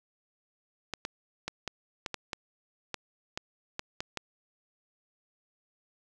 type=clicks; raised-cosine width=0.2 ms; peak=-16 dBFS; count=12; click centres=0.937 / 1.051 / 1.48 / 1.677 / 2.062 / 2.143 / 2.332 / 2.943 / 3.375 / 3.794 / 4.005 / 4.173 s; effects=none